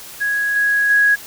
sine tone with level steps, 1661.2 Hz, G#6, in tune, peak -16 / -13 / -10 dBFS, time 0.2-1.16 s, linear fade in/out 20 ms, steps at 0.56 / 0.9 s, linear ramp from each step 2 ms, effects white hiss -36 dBFS RMS until 1.26 s

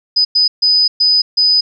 sine tone bursts at uneven times, 4993 Hz, D#8, 5 cents sharp, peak -8 dBFS, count 5, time 0.16-0.25 / 0.35-0.48 / 0.62-0.88 / 1-1.22 / 1.37-1.61 s, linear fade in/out 10 ms, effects none

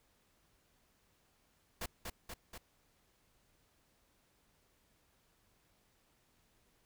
pink noise with echo, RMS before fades -40 dBFS, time 1.81-1.86 s, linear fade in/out 5 ms, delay 240 ms, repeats 3, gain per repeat -3 dB, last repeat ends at 2.58 s, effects pink hiss -73 dBFS RMS until 6.85 s

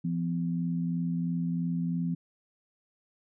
sine tone pair together, 170.4 / 253.4 Hz, F3 / B3, -42 / +45 cents, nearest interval perfect fifth, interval 687 cents, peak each -28 / -34 dBFS, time 0.04-2.15 s, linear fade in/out 10 ms, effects none

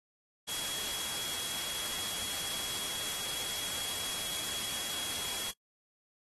sine tone in noise, 3322 Hz, G#7, in tune, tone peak -39 dBFS, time 0.47-5.52 s, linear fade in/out 20 ms, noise white, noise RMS -37 dBFS, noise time 0.47-5.52 s, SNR -5 dB, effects noise-tail reverb RT60 0.1 s tail -23 dB re dry + AAC 32 kbps

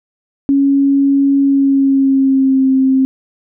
sine tone with pitch glide, 277.2 to 264.5 Hz, C#4 to C4, 0 to +19 cents, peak -8 dBFS, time 0.49-3.05 s, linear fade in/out 0 ms, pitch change -81 cents, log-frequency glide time 1.41-2.7 s, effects none

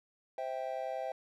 triangle chord, C major, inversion none, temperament just, 523.3 / 654.1 / 784.9 Hz, C5 / E5 / G5, 0 / -14 / +2 cents, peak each -38 / -37 / -38 dBFS, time 0.38-1.12 s, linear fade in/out 2 ms, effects none

